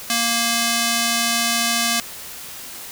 square tone with band-pass filter, 233.1 Hz, A#3, in tune, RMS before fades -20 dBFS, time 0.1-2 s, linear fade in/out 0 ms, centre 6600 Hz, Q 0.55, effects white hiss -35 dBFS RMS until 2.91 s

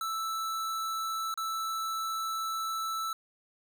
square tone with dropouts, 1319 Hz, E6, 1 cent sharp, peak -32 dBFS, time 0.01-3.13 s, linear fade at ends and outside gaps 2 ms, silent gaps 1.341-1.375 s, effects none

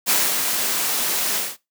white noise with ADSR envelope, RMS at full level -17 dBFS, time 0.06-1.57 s, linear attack 39 ms, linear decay 230 ms, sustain -5 dB, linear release 200 ms, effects noise-tail reverb RT60 0.2 s tail -19 dB re dry + high-pass 200 Hz 12 dB/octave

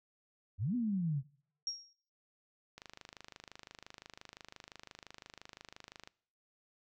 sine exponential two-way sweep, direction up then down, 82.41 to 254.4 to 131.4 Hz, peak -31 dBFS, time 0.58-1.23 s, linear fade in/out 50 ms, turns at 0.75 s
sine tone with exponential decay, 5588 Hz, F8, in tune, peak -32 dBFS, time 1.67-1.93 s, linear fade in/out 1 ms, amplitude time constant 56 ms
click train, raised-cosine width 0.2 ms, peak -31 dBFS, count 86, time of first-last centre 2.78-6.075 s, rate 25.8 Hz
effects noise-tail reverb RT60 0.6 s tail -23 dB re dry

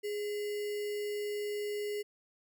sine tone with sample-and-hold, 415.3 Hz, G#4, in tune, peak -33 dBFS, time 0.03-2.03 s, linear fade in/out 20 ms, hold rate 2450 Hz, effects none

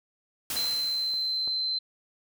white noise with exponential decay, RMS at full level -31 dBFS, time 0.5-1.75 s, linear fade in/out 2 ms, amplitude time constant 270 ms
sine tone, 4087 Hz, C8, 41 cents flat, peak -26 dBFS, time 0.56-1.79 s, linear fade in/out 10 ms
clicks, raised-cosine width 1 ms, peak -37 / -30 dBFS, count 2, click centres 1.139 / 1.476 s
effects none

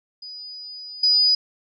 sine tone with level steps, 4948 Hz, D#8, 10 cents flat, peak -34 / -14 dBFS, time 0.22-1.35 s, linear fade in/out 5 ms, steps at 1.03 s, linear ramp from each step 5 ms, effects none

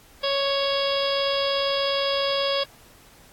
harmonic tone with a mistuned harmonic, 554.4 Hz, C#5, in tune, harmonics 1 / 2 / 3 / 4 / 5 / 6 / 7 / 8 / 9, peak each -24 / -30 / -36 / -37 / -34 / -28 / -36 / -35 / -32 dBFS, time 0.23-2.64 s, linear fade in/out 10 ms, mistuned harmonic 8, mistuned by +35 cents, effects pink hiss -52 dBFS RMS until 3.32 s + AAC 64 kbps

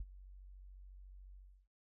sine tone with ADSR envelope, 47 Hz, F#1, 28 cents sharp, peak -37 dBFS, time 0-1.68 s, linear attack 4 ms, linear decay 39 ms, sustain -15 dB, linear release 330 ms, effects none

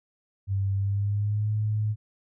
sine tone with pitch glide, 98 to 106.87 Hz, G2 to A2, 0 to -50 cents, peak -23 dBFS, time 0.47-1.96 s, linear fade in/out 50 ms, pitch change +150 cents, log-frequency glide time 0.75-1.52 s, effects none

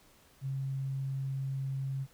sine tone, 135.1 Hz, C#3, 44 cents flat, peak -32 dBFS, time 0.41-2.07 s, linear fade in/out 50 ms, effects pink hiss -62 dBFS RMS until 2.13 s

